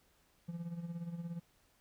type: tone with tremolo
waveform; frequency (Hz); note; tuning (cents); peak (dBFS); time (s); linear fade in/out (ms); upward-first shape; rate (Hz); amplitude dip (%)
triangle; 170; F3; -46; -35; 0.48-1.4; 10; sine; 17; 65
effects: pink hiss -71 dBFS RMS until 1.8 s